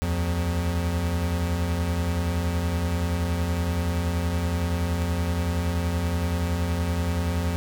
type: tone cluster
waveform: square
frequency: 74.8 / 85.4 / 177 Hz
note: D2 / F2 / F3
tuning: +32 / -38 / +23 cents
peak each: -34 / -25 / -31 dBFS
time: 0.02-7.56 s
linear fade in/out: 0 ms
effects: none